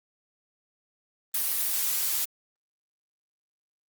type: noise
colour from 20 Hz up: blue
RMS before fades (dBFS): -27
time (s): 1.34-2.25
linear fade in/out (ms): 5
effects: Opus 32 kbps